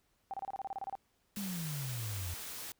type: tone bursts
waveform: sine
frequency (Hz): 781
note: G5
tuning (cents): -7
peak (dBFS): -36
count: 12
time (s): 0.31-0.953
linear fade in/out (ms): 0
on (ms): 27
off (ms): 29
type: noise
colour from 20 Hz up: white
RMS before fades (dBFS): -44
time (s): 1.36-2.72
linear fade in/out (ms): 2
type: exponential sweep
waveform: sine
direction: down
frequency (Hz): 207.7 to 84.1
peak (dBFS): -37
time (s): 1.37-2.34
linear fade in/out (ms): 0
effects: pink hiss -75 dBFS RMS until 2.79 s